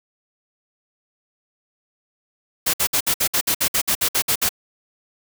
white noise bursts, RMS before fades -19 dBFS, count 14, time 2.66-4.492 s, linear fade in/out 10 ms, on 77 ms, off 58 ms, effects none

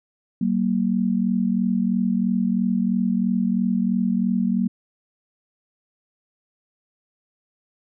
sine tone pair together, 190.08 / 233.1 Hz, F#3 / A#3, +47 / 0 cents, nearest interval major third, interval 353 cents, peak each -21 dBFS, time 0.41-4.68 s, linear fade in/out 5 ms, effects none

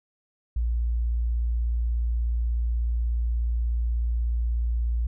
sine tone, 58.27 Hz, A#1, in tune, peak -22 dBFS, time 0.56-5.07 s, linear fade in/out 5 ms, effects none

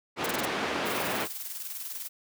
pink band-pass noise, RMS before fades -31 dBFS, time 0.16-1.28 s, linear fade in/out 50 ms, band 260 to 3200 Hz, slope 12 dB/octave
white noise bursts, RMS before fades -33 dBFS, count 5, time 0.24-0.455 s, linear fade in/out 5 ms, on 23 ms, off 25 ms
blue noise with tremolo, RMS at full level -36 dBFS, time 0.85-2.09 s, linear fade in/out 20 ms, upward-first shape square, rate 20 Hz, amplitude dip 45%
effects none

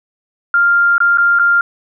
sine tone with dropouts, 1396.9 Hz, F6, in tune, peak -8 dBFS, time 0.54-1.61 s, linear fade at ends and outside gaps 2 ms, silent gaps 0.981-1.003 / 1.174-1.182 / 1.389-1.395 s, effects none

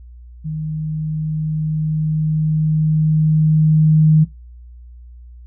sine tone with level ramp, 155.56 Hz, D#3, in tune, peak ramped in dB -21 to -7 dBFS, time 0.44-4.25 s, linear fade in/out 20 ms, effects noise-tail reverb RT60 0.2 s tail -18 dB re dry + added 60 Hz sine -36 dBFS peak until 5.46 s

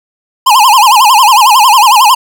square tone with vibrato, 937 Hz, A#5, 9 cents sharp, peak -3 dBFS, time 0.46-2.15 s, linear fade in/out 10 ms, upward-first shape sine, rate 11 Hz, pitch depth 230 cents each way, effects none

